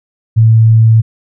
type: tone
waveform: sine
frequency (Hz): 112.1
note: A2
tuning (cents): +33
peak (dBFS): -3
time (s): 0.36-1.02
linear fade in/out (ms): 20
effects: none